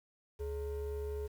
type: ring-modulated tone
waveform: triangle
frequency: 246.9 Hz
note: B3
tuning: in tune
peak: -31 dBFS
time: 0.39-1.28 s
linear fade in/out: 20 ms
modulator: 175 Hz
effects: 10-bit